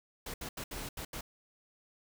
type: noise bursts at uneven times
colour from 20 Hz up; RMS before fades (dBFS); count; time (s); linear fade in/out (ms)
pink; -41; 6; 0.26-0.34 / 0.41-0.49 / 0.57-0.64 / 0.71-0.89 / 0.97-1.05 / 1.13-1.21; 5
effects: none